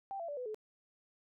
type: tone with pitch steps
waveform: sine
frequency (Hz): 784 / 674.7 / 580.6 / 499.6 / 430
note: G5 / E5 / D5 / B4 / A4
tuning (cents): 0 / +40 / -20 / +20 / -40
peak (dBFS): -38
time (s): 0.11-0.545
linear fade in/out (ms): 0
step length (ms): 87
effects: none